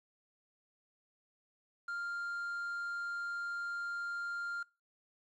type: tone with quantisation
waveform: triangle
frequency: 1396.9 Hz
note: F6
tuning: in tune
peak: -35 dBFS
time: 1.88-4.63 s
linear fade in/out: 5 ms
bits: 10
effects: noise-tail reverb RT60 0.3 s tail -23 dB re dry + low-pass 7000 Hz 12 dB/octave